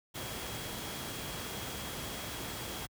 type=tone in noise; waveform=sine; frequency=3291 Hz; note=G#7; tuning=16 cents flat; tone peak=-49 dBFS; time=0.14-2.87 s; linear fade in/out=20 ms; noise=pink; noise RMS=-40 dBFS; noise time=0.14-2.87 s; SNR=-12 dB; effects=high-pass 60 Hz 12 dB/octave